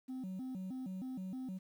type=tone with vibrato; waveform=sine; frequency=220 Hz; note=A3; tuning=in tune; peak=-37 dBFS; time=0.08-1.59 s; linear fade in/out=20 ms; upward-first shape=square; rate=3.2 Hz; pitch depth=280 cents each way; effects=tanh soft clip ceiling -39 dBFS + 11-bit